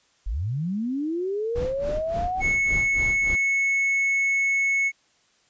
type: linear sweep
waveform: sine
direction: up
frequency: 36.71 to 767 Hz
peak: -24 dBFS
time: 0.26-2.42 s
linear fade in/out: 10 ms
type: noise with tremolo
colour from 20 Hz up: brown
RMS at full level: -29 dBFS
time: 1.55-3.36 s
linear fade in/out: 10 ms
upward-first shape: sine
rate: 3.5 Hz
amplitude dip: 90%
type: tone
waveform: triangle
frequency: 2200 Hz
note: C#7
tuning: 14 cents flat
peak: -18 dBFS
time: 2.4-4.92 s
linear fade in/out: 50 ms
effects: white hiss -63 dBFS RMS until 5.49 s + resampled to 16000 Hz